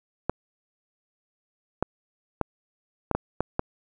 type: clicks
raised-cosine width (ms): 1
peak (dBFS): -9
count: 7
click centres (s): 0.296 / 1.826 / 2.413 / 3.113 / 3.15 / 3.406 / 3.594
effects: none